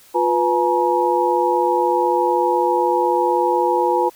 sine tone cluster, 353.1 / 494 / 848 / 948 Hz, F4 / B4 / G#5 / A#5, +19 / 0 / +36 / +29 cents, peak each -20 dBFS, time 0.14-4.1 s, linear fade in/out 20 ms, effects white hiss -49 dBFS RMS until 4.15 s

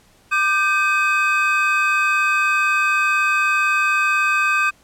triangle tone cluster, 1195 / 1557 / 2534 Hz, D6 / G6 / D#7, +30 / -12 / +31 cents, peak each -18 dBFS, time 0.31-4.71 s, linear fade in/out 20 ms, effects pink hiss -54 dBFS RMS until 4.83 s + low-pass 12000 Hz 12 dB/octave

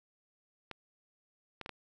clicks, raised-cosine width 0.3 ms, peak -25 dBFS, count 4, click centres 0.713 / 1.613 / 1.661 / 1.693 s, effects none

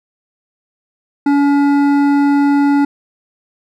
sine tone with hard clipping, 284.1 Hz, C#4, 43 cents sharp, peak -11 dBFS, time 1.26-2.85 s, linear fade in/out 5 ms, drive 11 dB, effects none

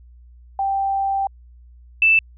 sine tone pair in turn, 784 / 2646 Hz, G5 / E7, 0 / +6 cents, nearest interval octave + major sixth, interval 2106 cents, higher second, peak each -18 / -11 dBFS, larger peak second, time 0.59-1.27 / 2.02-2.19 s, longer first, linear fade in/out 2 ms, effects added 60 Hz sine -43 dBFS peak until 2.37 s

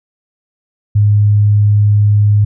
sine tone, 103.83 Hz, G#2, in tune, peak -6 dBFS, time 0.95-2.45 s, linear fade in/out 10 ms, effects none

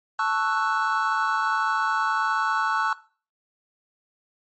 triangle chord, F# minor seventh, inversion first, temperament equal, 880 / 1108.7 / 1318.5 / 1480 Hz, A5 / C#6 / E6 / F#6, 0 / 0 / 0 / 0 cents, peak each -25 dBFS, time 0.19-2.93 s, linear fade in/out 2 ms, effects noise-tail reverb RT60 0.4 s tail -19 dB re dry + MP3 32 kbps

